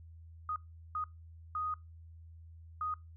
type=tone bursts at uneven times; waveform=sine; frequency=1244.5 Hz; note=D#6; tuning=in tune; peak=-33 dBFS; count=4; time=0.49-0.56 / 0.95-1.04 / 1.55-1.74 / 2.81-2.94 s; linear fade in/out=2 ms; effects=noise-tail reverb RT60 0.2 s tail -22 dB re dry + added 82 Hz sine -50 dBFS peak until 3.16 s